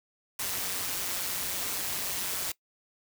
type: noise with amplitude modulation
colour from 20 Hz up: white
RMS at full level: -30 dBFS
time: 0.39-2.52 s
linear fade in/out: 5 ms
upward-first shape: sine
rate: 186 Hz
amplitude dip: 60%
effects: noise-tail reverb RT60 0.1 s tail -21 dB re dry